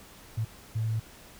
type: tone bursts at uneven times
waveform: sine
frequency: 111.1 Hz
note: A2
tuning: 17 cents sharp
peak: -26 dBFS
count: 2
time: 0.37-0.45 / 0.75-1 s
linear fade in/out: 10 ms
effects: pink hiss -51 dBFS RMS until 1.39 s